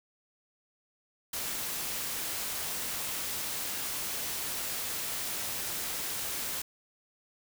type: noise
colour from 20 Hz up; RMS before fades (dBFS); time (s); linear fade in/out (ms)
white; -35; 1.33-6.62; 5
effects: none